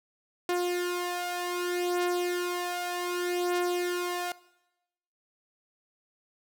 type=beating tone pair; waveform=sawtooth; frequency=354.4 / 355.05 Hz; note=F4 / F4; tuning=+25 / +29 cents; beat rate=0.65 Hz; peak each=-26 / -29 dBFS; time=0.49-4.32 s; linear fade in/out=2 ms; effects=noise-tail reverb RT60 0.9 s tail -19 dB re dry